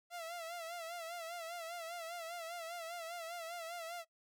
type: tone with vibrato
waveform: sawtooth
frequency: 676 Hz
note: E5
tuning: 43 cents sharp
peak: -39 dBFS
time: 0.1-4.05 s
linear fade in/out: 50 ms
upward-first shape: sine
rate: 5 Hz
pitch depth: 73 cents each way
effects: noise-tail reverb RT60 0.1 s tail -21 dB re dry